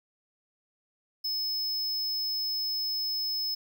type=tone; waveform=square; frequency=5200 Hz; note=E8; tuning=24 cents flat; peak=-29 dBFS; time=1.24-3.55 s; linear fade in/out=10 ms; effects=none